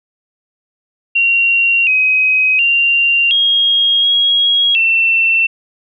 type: tone with pitch steps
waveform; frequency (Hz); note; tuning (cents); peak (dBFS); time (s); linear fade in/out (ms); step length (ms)
sine; 2753 / 2527 / 2773 / 3264 / 3298 / 2689; F7 / D#7 / F7 / G#7 / G#7 / E7; -25 / +26 / -13 / -31 / -13 / +34; -9; 1.15-5.47; 10; 720
effects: none